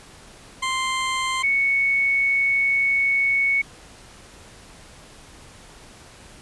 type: tone pair in turn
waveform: 20% pulse / sine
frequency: 1046.5 / 2217 Hz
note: C6 / C#7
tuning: 0 / 0 cents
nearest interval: octave + minor second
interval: 1300 cents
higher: second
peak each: -17 dBFS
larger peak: neither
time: 0.62-1.43 / 1.43-3.62 s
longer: second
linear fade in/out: 10 ms
effects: pink hiss -46 dBFS RMS until 6.41 s + resampled to 24000 Hz